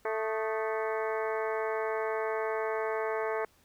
harmonic tone with a mistuned harmonic, 220 Hz, A3, in tune, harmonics 2 / 3 / 4 / 5 / 6 / 7 / 8 / 9 / 10, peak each -32 / -36 / -38 / -40 / -42 / -43 / -44 / -45 / -46 dBFS, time 0.05-3.45 s, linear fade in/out 2 ms, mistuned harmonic 6, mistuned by -100 cents, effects pink hiss -65 dBFS RMS until 3.64 s

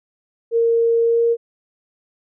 sine tone with pitch glide, 462.2 to 466 Hz, A#4 to A#4, -15 to -1 cents, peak -13 dBFS, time 0.51-1.37 s, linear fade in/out 50 ms, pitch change +14 cents, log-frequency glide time 1.03-1.23 s, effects none

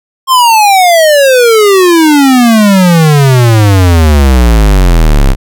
square exponential sweep, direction down, 1074 to 31.73 Hz, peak -3 dBFS, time 0.27-5.36 s, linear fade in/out 50 ms, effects none

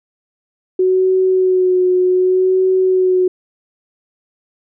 sine tone with vibrato, 370 Hz, F#4, in tune, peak -10 dBFS, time 0.79-3.28 s, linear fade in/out 5 ms, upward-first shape sine, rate 0.66 Hz, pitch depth 23 cents each way, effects none

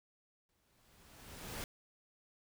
pink noise with exponential growth, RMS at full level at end -41 dBFS, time 0.49-1.64 s, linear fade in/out 1 ms, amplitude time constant 250 ms, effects none

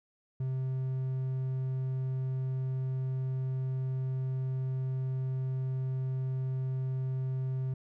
triangle tone, 130.81 Hz, C3, in tune, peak -28 dBFS, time 0.4-7.74 s, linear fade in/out 5 ms, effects none

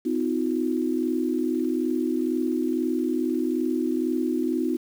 sine tone cluster, 255.3 / 317 / 359.3 Hz, C4 / D#4 / F4, -42 / +32 / +49 cents, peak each -26 / -26 / -28 dBFS, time 0.05-4.77 s, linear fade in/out 10 ms, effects 8-bit

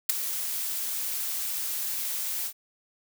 blue noise with ADSR envelope, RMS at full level -18 dBFS, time 0.09-2.53 s, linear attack 8 ms, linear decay 10 ms, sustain -13 dB, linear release 72 ms, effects none

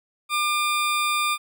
20% pulse tone, 1200 Hz, D6, 37 cents sharp, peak -16 dBFS, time 0.29-1.38 s, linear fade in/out 50 ms, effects none

